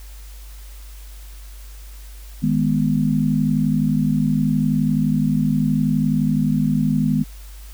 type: chord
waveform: sine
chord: G# minor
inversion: second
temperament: equal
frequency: 155.56 / 207.7 / 246.9 Hz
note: D#3 / G#3 / B3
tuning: 0 / 0 / 0 cents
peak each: -20 dBFS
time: 2.42-7.24 s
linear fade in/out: 20 ms
effects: added 50 Hz sine -35 dBFS peak until 7.73 s + white hiss -47 dBFS RMS until 7.73 s